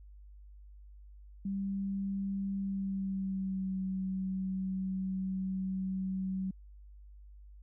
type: tone with pitch glide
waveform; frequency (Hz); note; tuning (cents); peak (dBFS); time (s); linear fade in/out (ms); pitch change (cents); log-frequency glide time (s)
sine; 196 to 189.1; G3 to F#3; 0 to +38; -32; 1.45-6.51; 5; -62; 2.57-3.74
effects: added 50 Hz sine -50 dBFS peak until 7.62 s